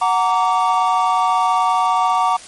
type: chord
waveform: triangle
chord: Gb augmented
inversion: none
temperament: just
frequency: 740 / 925 / 1156.2 Hz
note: Gb5 / Bb5 / D6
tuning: 0 / -14 / -27 cents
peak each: -16 dBFS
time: 0.01-2.37 s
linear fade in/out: 10 ms
effects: white hiss -38 dBFS RMS until 2.47 s + MP3 48 kbps